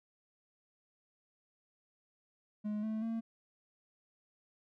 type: tone with pitch steps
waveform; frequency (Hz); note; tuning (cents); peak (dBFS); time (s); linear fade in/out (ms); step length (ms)
triangle; 210.4 / 218.4 / 226.8; G#3 / A3 / A#3; +23 / -13 / -47; -32; 2.64-3.21; 20; 190
effects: none